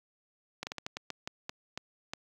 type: slowing click train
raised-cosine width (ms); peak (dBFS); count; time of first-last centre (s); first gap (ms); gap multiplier
0.2; -19; 11; 0.63-2.135; 39; 1.28
effects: high-pass 80 Hz 12 dB/octave + 9-bit